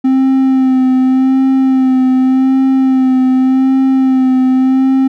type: tone with vibrato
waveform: triangle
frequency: 261.6 Hz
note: C4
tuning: in tune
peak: -5 dBFS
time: 0.04-5.08 s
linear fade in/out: 10 ms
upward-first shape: sine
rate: 0.86 Hz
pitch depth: 25 cents each way
effects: none